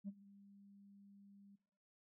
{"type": "tone with ADSR envelope", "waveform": "sine", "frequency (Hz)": 199.7, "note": "G3", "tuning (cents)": 32, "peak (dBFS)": -39, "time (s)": [0.04, 1.56], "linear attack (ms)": 41, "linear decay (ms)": 27, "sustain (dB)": -22, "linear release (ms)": 10, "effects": ["noise-tail reverb RT60 0.6 s tail -18 dB re dry", "tanh soft clip ceiling -40 dBFS"]}